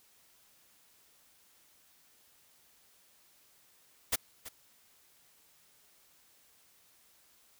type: noise with echo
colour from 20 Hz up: white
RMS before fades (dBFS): -29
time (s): 4.12-4.16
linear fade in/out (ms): 10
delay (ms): 330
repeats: 1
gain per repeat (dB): -15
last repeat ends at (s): 4.49
effects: white hiss -65 dBFS RMS until 7.59 s